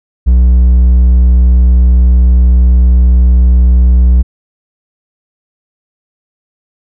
sine tone with hard clipping, 61.74 Hz, B1, in tune, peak -4 dBFS, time 0.26-4.23 s, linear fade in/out 20 ms, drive 3 dB, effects none

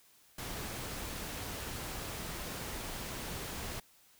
pink noise, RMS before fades -41 dBFS, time 0.38-3.8 s, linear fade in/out 5 ms, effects white hiss -64 dBFS RMS until 4.19 s

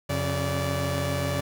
sawtooth tone cluster, 89.3 / 137.6 / 580 Hz, F2 / C#3 / D5, +39 / -12 / -22 cents, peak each -26 / -25 / -26 dBFS, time 0.09-1.41 s, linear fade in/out 10 ms, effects none

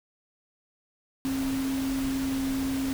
sine tone in noise, 267.8 Hz, C4, 40 cents sharp, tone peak -26 dBFS, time 1.25-2.93 s, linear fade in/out 0 ms, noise pink, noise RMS -37 dBFS, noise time 1.25-2.93 s, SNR +8 dB, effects none

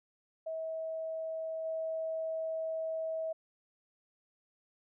sine tone with level steps, 644 Hz, E5, 41 cents flat, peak -35 / -33 dBFS, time 0.46-3.33 s, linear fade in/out 10 ms, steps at 1.64 s, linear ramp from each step 20 ms, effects none

